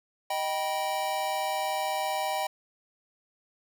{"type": "chord", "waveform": "square", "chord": "Eb augmented", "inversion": "none", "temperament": "just", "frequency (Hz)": [622.3, 777.8, 972.3], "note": ["Eb5", "G5", "B5"], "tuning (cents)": [0, -14, -27], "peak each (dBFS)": [-34, -31, -35], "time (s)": [0.3, 2.47], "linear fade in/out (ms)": 5, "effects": []}